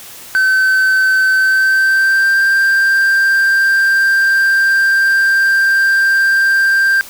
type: tone with pitch glide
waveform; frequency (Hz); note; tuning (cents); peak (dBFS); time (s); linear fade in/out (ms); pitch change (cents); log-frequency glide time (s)
triangle; 1533 to 1580.7; G6 to G6; -39 to +14; -7; 0.35-7.01; 0; +53; 1.33-2.41
effects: white hiss -34 dBFS RMS until 7.09 s